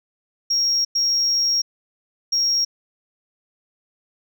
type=tone bursts at uneven times; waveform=sine; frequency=5588 Hz; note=F8; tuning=in tune; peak=-15 dBFS; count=3; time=0.5-0.85 / 0.95-1.62 / 2.32-2.65 s; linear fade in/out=10 ms; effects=tanh soft clip ceiling -14 dBFS